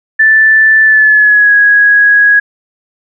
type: tone with pitch glide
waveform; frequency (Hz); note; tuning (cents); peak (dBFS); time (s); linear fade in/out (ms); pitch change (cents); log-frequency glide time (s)
sine; 1760 to 1661.2; A6 to G#6; 0 to 0; -3; 0.19-2.4; 10; -100; 0.83-1.53
effects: none